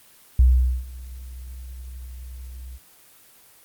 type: tone with ADSR envelope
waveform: sine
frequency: 62.8 Hz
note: B1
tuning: 30 cents sharp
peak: -10 dBFS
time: 0.39-2.79 s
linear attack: 4 ms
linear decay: 440 ms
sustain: -23 dB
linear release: 39 ms
effects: white hiss -52 dBFS RMS until 3.64 s + Opus 24 kbps